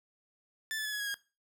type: tone with pitch steps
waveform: sawtooth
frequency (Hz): 1760 / 1733.8 / 1707.9 / 1682.5 / 1657.4 / 1632.7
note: A6 / A6 / G#6 / G#6 / G#6 / G#6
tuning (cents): 0 / -26 / +48 / +22 / -4 / -30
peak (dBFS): -30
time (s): 0.71-1.142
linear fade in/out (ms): 0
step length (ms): 72
effects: noise-tail reverb RT60 0.3 s tail -19 dB re dry